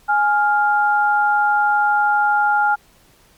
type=tone pair together; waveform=sine; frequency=832.4 / 1400 Hz; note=G#5 / F6; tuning=+4 / +4 cents; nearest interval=major sixth; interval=900 cents; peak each=-15 / -17 dBFS; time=0.08-2.76 s; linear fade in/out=20 ms; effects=pink hiss -53 dBFS RMS until 3.37 s + MP3 96 kbps